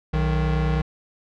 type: tone pair together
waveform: square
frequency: 61.74 / 155.58 Hz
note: B1 / D#3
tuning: 0 / 0 cents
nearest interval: octave + major third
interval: 1600 cents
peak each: -23 dBFS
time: 0.13-0.82 s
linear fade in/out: 10 ms
effects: low-pass 3000 Hz 12 dB/octave